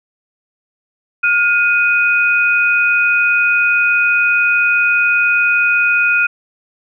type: tone pair together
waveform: sine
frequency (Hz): 1421.1 / 2493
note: F6 / D#7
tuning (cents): +30 / +3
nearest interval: minor seventh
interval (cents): 973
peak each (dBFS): -13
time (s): 1.23-6.27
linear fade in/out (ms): 10
effects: none